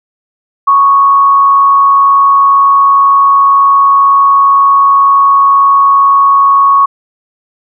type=tone with frequency modulation; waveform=sine; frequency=1108.7 Hz; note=C#6; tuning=in tune; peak=-3 dBFS; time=0.67-6.86 s; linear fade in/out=10 ms; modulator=102 Hz; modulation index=0.31; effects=none